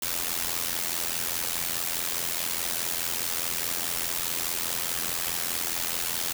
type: noise with amplitude modulation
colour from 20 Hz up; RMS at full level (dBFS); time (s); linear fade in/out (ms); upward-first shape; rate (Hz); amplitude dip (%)
white; -26; 0.02-6.33; 5; sine; 84.8; 80
effects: none